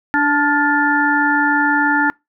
harmonic tone with a mistuned harmonic, 292.3 Hz, D4, 8 cents flat, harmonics 1 / 3 / 5 / 6, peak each -18 / -18 / -18 / -18 dBFS, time 0.14-2.1 s, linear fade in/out 0 ms, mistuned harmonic 5, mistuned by -56 cents, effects noise-tail reverb RT60 0.2 s tail -25 dB re dry

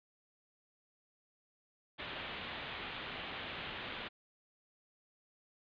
white low-pass noise, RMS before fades -44 dBFS, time 1.98-4.09 s, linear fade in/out 20 ms, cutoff 3600 Hz, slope 48 dB/octave, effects resampled to 11025 Hz

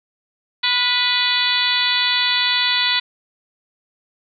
harmonic tone with a mistuned harmonic, 493.9 Hz, B4, in tune, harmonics 2 / 3 / 4 / 5 / 6 / 7 / 8 / 9, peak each -27 / -27 / -23 / -25 / -27 / -21 / -21 / -26 dBFS, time 0.63-3 s, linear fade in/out 10 ms, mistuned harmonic 3, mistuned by -34 cents, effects none

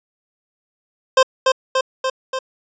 25% pulse tone with echo, 523.3 Hz, C5, in tune, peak -5 dBFS, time 1.17-1.23 s, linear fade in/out 5 ms, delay 290 ms, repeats 4, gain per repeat -3 dB, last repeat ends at 2.39 s, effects resampled to 16000 Hz

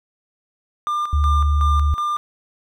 triangle tone with tremolo, 1198 Hz, D6, 34 cents sharp, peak -17 dBFS, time 0.87-2.17 s, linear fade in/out 0 ms, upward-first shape square, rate 2.7 Hz, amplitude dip 60%
sine tone, 73.42 Hz, D2, in tune, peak -14 dBFS, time 1.13-1.94 s, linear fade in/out 0 ms
effects none

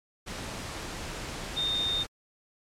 sine tone in noise, 3650 Hz, A#7, 37 cents flat, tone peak -26 dBFS, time 1.56-2.04 s, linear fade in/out 20 ms, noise pink, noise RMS -37 dBFS, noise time 0.26-2.07 s, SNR +8 dB, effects low-pass 8000 Hz 12 dB/octave + MP3 96 kbps

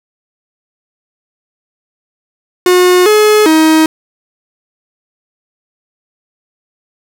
45% pulse tone with pitch steps, 361.7 / 424.9 / 316.4 Hz, F#4 / G#4 / D#4, -39 / +40 / +29 cents, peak -5 dBFS, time 2.66-3.86 s, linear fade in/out 2 ms, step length 400 ms, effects none

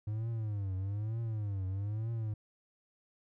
triangle tone with vibrato, 104.1 Hz, G#2, 5 cents sharp, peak -31 dBFS, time 0.07-2.34 s, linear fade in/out 5 ms, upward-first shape triangle, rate 1.1 Hz, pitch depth 200 cents each way, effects none

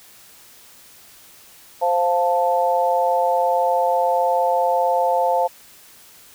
sine chord, F major, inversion second, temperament equal, 523.3 / 698.5 / 880 Hz, C5 / F5 / A5, 0 / 0 / 0 cents, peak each -20 dBFS, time 1.81-5.48 s, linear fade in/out 20 ms, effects white hiss -47 dBFS RMS until 6.34 s

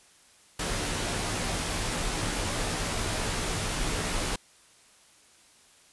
pink noise with comb filter, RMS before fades -30 dBFS, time 0.59-4.36 s, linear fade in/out 5 ms, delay 15 ms, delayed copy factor -0.55, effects white hiss -58 dBFS RMS until 5.92 s + resampled to 24000 Hz

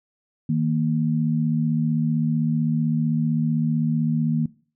sine tone pair together, 157.43 / 233.1 Hz, D#3 / A#3, +21 / 0 cents, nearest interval perfect fifth, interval 679 cents, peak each -21 / -22 dBFS, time 0.49-4.46 s, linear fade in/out 5 ms, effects noise-tail reverb RT60 0.4 s tail -20 dB re dry

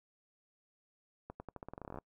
accelerating click train, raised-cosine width 1 ms, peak -30 dBFS, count 17, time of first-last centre 1.3-1.986 s, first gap 100 ms, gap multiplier 0.87, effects noise-tail reverb RT60 0.1 s tail -26 dB re dry

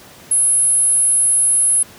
sine tone, 10610 Hz, E9, 10 cents sharp, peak -11 dBFS, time 0.31-1.83 s, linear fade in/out 5 ms, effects pink hiss -41 dBFS RMS until 1.98 s + high-pass 100 Hz 12 dB/octave

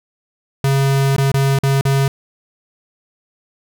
square tone with dropouts, 136.9 Hz, C#3, 21 cents flat, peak -13 dBFS, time 0.64-2.08 s, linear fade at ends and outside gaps 2 ms, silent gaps 1.164-1.181 / 1.317-1.341 / 1.588-1.634 / 1.811-1.852 s, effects none

